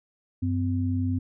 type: tone pair together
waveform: sine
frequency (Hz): 95.6 / 255.7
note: G2 / C4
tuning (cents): -43 / -40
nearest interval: octave + perfect fourth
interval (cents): 1703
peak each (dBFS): -25 / -27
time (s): 0.42-1.19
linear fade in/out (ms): 10
effects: none